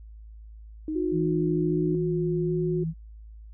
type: tone with pitch glide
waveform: sine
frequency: 311.1 to 304.3 Hz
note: D#4 to D#4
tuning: 0 to -38 cents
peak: -27 dBFS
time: 0.88-1.95 s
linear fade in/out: 2 ms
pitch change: -38 cents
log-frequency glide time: 1.08-1.47 s
type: tone with vibrato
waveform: sine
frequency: 360 Hz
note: F#4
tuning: 47 cents flat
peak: -26 dBFS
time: 0.95-2.84 s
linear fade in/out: 10 ms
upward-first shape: square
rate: 1.3 Hz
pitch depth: 10 cents each way
type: tone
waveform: sine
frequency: 161.9 Hz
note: E3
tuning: 31 cents flat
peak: -26 dBFS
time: 1.11-2.94 s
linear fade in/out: 50 ms
effects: added 54 Hz sine -42 dBFS peak until 3.53 s